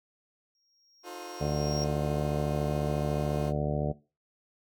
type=tone with exponential growth; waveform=triangle; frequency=5588 Hz; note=F8; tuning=in tune; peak=-32 dBFS; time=0.55-1.84 s; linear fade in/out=1 ms; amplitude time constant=280 ms
type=chord; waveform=20% pulse; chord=F dominant seventh; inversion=third; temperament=equal with one note detuned; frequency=311.1 / 356.2 / 440 / 523.3 Hz; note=Eb4 / F4 / A4 / C5; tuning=0 / +34 / 0 / 0 cents; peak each=-43 / -37 / -43 / -43 dBFS; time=1.03-3.53 s; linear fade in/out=50 ms
type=harmonic tone; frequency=74 Hz; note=D2; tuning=14 cents sharp; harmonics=1 / 2 / 3 / 4 / 5 / 6 / 7 / 8 / 9 / 10; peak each=-36 / -30 / -37 / -40 / -39 / -36 / -43 / -35 / -43 / -40 dBFS; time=1.4-3.93 s; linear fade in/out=20 ms
effects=noise-tail reverb RT60 0.3 s tail -19 dB re dry